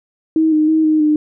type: tone with pitch steps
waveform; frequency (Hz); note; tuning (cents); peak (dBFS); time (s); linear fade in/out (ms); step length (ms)
sine; 318.3 / 307.7 / 316.4 / 310.4 / 303; D#4 / D#4 / D#4 / D#4 / D#4; +39 / -19 / +29 / -4 / -46; -10; 0.36-1.16; 2; 160
effects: none